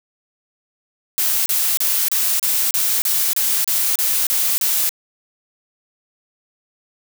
blue noise bursts, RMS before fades -18 dBFS, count 12, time 1.18-4.892 s, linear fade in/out 0 ms, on 280 ms, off 32 ms, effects none

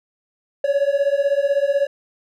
triangle beating tone pair, 554.4 / 570.4 Hz, C#5 / C#5, 0 / +49 cents, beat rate 16 Hz, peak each -17 dBFS, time 0.64-1.87 s, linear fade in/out 5 ms, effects none

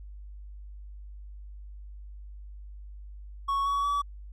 triangle tone with pitch steps, 1109 / 1126.4 / 1144.1 Hz, C#6 / C#6 / D6, 0 / +27 / -46 cents, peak -23 dBFS, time 3.48-4.02 s, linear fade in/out 10 ms, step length 180 ms, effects added 50 Hz sine -41 dBFS peak until 4.32 s

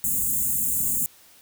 white band-stop noise, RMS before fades -24 dBFS, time 0.04-1.06 s, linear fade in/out 0 ms, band 280 to 6800 Hz, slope 96 dB/octave, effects white hiss -53 dBFS RMS until 1.41 s

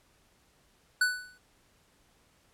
square tone with exponential decay, 1489 Hz, F#6, 11 cents sharp, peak -21 dBFS, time 1.01-1.38 s, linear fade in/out 5 ms, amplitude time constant 80 ms, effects pink hiss -66 dBFS RMS until 2.53 s + low-pass 12000 Hz 12 dB/octave

